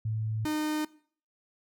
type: tone pair in turn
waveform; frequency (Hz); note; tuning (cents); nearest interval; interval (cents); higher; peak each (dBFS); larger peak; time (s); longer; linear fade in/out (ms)
sine / 45% pulse; 109.6 / 305.9; A2 / D#4; -6 / -29; octave + tritone; 1777; second; -28; neither; 0.05-0.45 / 0.45-0.85; neither; 5
effects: noise-tail reverb RT60 0.5 s tail -20 dB re dry